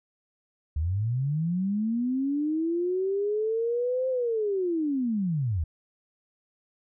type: linear two-way sweep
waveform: sine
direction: up then down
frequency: 71.6 to 523.3 to 71.6 Hz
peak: -24 dBFS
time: 0.76-5.64 s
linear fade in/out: 5 ms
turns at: 4.09 s
effects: none